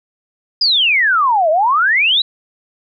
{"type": "exponential two-way sweep", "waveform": "sine", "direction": "down then up", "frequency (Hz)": [5060, 606, 4031], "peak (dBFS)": -10, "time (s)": [0.61, 2.22], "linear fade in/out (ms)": 5, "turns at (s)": 1.5, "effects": []}